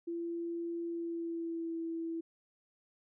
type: tone with pitch glide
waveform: sine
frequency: 338.9 to 330 Hz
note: E4 to E4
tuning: +48 to +2 cents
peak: -35 dBFS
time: 0.07-2.21 s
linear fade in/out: 10 ms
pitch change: -46 cents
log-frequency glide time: 0.85-1.77 s
effects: none